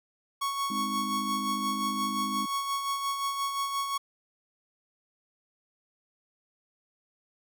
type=tone with tremolo; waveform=45% pulse; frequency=1108.7 Hz; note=C#6; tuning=in tune; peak=-27 dBFS; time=0.41-3.98 s; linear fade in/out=10 ms; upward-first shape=sine; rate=5.7 Hz; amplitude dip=45%
type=chord; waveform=sine; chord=Ab major; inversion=none; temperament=equal with one note detuned; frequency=207.7 / 261.6 / 312 Hz; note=Ab3 / C4 / Eb4; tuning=0 / 0 / +5 cents; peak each=-35 / -38 / -40 dBFS; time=0.7-2.46 s; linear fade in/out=5 ms
effects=none